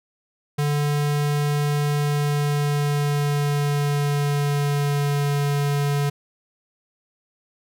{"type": "tone with pitch glide", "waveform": "square", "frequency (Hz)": [146.2, 143.36], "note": ["D3", "D3"], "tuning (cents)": [-7, -41], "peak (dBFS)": -20, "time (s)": [0.58, 6.1], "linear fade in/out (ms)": 10, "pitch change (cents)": -34, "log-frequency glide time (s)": [1.96, 5.38], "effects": []}